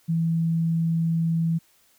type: tone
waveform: sine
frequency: 164.81 Hz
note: E3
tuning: in tune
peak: -20 dBFS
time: 0.08-1.59 s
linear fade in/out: 20 ms
effects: white hiss -61 dBFS RMS until 1.98 s